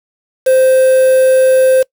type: tone with quantisation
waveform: triangle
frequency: 521 Hz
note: C5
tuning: 7 cents flat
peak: -4 dBFS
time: 0.46-1.83 s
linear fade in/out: 10 ms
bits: 4
effects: noise-tail reverb RT60 0.1 s tail -24 dB re dry